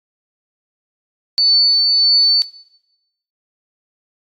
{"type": "tone with tremolo", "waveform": "sine", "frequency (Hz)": 4498, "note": "C#8", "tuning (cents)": 24, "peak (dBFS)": -9, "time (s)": [1.38, 2.42], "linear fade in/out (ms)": 0, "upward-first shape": "triangle", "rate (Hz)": 1.6, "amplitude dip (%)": 30, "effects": ["noise-tail reverb RT60 0.9 s tail -18 dB re dry", "AAC 48 kbps"]}